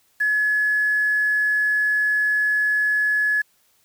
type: tone with quantisation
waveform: sine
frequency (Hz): 1700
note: G#6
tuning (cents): +40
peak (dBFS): -17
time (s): 0.2-3.42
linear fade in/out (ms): 10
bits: 7
effects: white hiss -62 dBFS RMS until 3.84 s